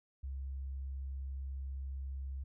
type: tone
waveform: sine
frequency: 67.3 Hz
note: C2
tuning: 49 cents sharp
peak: -38 dBFS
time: 0.23-2.44 s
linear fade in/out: 10 ms
effects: none